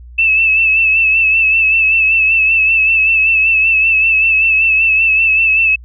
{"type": "tone with vibrato", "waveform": "sine", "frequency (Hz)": 2627, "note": "E7", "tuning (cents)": -7, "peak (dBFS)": -8, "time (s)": [0.18, 5.76], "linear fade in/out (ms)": 10, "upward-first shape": "sine", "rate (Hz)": 5.2, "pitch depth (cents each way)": 41, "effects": ["added 60 Hz sine -32 dBFS peak until 5.84 s"]}